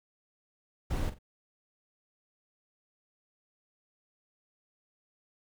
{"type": "noise with echo", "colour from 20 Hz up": "brown", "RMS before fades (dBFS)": -31, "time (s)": [0.9, 1.1], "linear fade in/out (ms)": 10, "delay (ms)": 44, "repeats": 2, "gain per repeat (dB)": -12, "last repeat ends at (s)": 1.188, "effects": []}